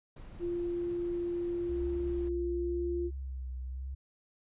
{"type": "noise", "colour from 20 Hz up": "brown", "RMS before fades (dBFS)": -47, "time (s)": [0.16, 2.29], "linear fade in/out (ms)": 5}
{"type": "tone", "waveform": "sine", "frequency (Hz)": 347.3, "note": "F4", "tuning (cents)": -10, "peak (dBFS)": -31, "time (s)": [0.39, 3.11], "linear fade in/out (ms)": 50}
{"type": "tone with vibrato", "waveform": "sine", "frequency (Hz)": 65.6, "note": "C2", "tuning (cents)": 5, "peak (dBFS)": -36, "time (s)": [1.69, 3.95], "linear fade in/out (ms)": 10, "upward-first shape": "sine", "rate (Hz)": 0.94, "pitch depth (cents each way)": 61}
{"effects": ["resampled to 8000 Hz"]}